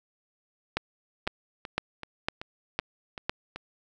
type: two click trains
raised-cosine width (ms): 0.3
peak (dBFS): -21 / -10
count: 7 / 6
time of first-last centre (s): 1.27-3.56 / 0.77-3.295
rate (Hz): 2.62 / 1.98
effects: none